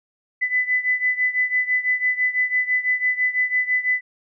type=beating tone pair; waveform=sine; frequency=2000 / 2006 Hz; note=B6 / B6; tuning=+21 / +26 cents; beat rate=6 Hz; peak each=-20 / -23 dBFS; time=0.41-4.01 s; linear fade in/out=20 ms; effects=none